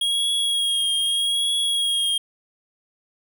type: tone with vibrato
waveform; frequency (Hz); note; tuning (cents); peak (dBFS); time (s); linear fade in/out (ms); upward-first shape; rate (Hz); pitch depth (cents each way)
square; 3286; G#7; -19; -20; 0.01-2.18; 5; triangle; 0.81; 35
effects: none